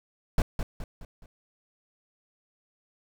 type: noise with echo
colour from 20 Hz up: brown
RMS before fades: -21 dBFS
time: 0.38-0.42 s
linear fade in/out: 2 ms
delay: 210 ms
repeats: 4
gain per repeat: -7 dB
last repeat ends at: 1.26 s
effects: none